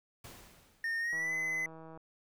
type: noise with exponential decay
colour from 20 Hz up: pink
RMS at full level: -48 dBFS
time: 0.24-1.3 s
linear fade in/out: 5 ms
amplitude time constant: 230 ms
type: tone with pitch glide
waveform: triangle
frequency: 1829 to 2029 Hz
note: A#6 to B6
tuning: -33 to +46 cents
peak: -30 dBFS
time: 0.84-1.66 s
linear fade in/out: 2 ms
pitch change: +179 cents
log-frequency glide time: 0.99-1.34 s
type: click train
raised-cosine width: 1 ms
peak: -37 dBFS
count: 137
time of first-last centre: 1.13-1.975 s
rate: 161 Hz
effects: none